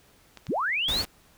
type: clicks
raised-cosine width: 0.2 ms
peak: -25 dBFS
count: 3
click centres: 0.373 / 0.468 / 1.051 s
type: linear sweep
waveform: sine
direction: up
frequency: 48.82 to 4580 Hz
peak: -24 dBFS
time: 0.48-1.03 s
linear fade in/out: 20 ms
type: noise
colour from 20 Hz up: pink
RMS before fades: -33 dBFS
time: 0.88-1.05 s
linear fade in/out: 5 ms
effects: pink hiss -59 dBFS RMS until 1.37 s